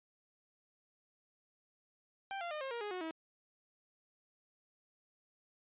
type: tone with pitch steps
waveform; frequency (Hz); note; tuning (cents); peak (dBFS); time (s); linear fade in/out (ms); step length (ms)
sawtooth; 784 / 690.4 / 608 / 535.5 / 471.6 / 415.3 / 365.7 / 322.1; G5 / F5 / D#5 / C5 / A#4 / G#4 / F#4 / E4; 0 / -20 / -40 / +40 / +20 / 0 / -20 / -40; -35; 2.31-3.11; 0; 100
effects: resampled to 8000 Hz